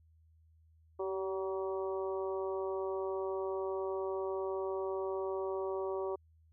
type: harmonic tone with a mistuned harmonic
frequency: 189.9 Hz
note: F#3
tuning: 45 cents sharp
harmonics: 2 / 3 / 4 / 5 / 6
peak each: -35 / -41 / -47 / -45 / -47 dBFS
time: 0.99-6.16 s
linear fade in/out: 10 ms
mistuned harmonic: 2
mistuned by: +22 cents
effects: added 80 Hz sine -62 dBFS peak until 6.52 s